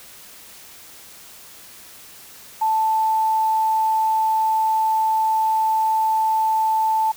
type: tone with quantisation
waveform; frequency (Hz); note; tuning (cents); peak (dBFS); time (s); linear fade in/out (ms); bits
sine; 880; A5; 0; -16; 2.61-7.12; 10; 7
effects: white hiss -43 dBFS RMS until 7.16 s